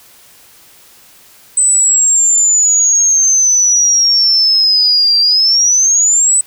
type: exponential two-way sweep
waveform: sine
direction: down then up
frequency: 8100 to 4699 to 8100 Hz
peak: -7 dBFS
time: 1.57-6.41 s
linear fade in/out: 5 ms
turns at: 5.2 s
effects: white hiss -43 dBFS RMS until 6.46 s